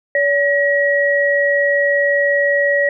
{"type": "tone pair together", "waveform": "sine", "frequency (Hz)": [570, 1907.3], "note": ["C#5", "A#6"], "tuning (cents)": [48, 39], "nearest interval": "octave + major sixth", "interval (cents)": 2091, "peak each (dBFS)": -15, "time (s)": [0.15, 2.89], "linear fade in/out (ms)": 2, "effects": []}